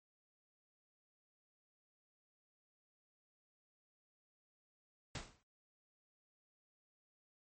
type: noise with exponential decay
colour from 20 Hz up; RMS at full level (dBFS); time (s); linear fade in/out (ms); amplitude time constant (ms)
pink; -41; 5.15-5.43; 2; 59
effects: MP3 32 kbps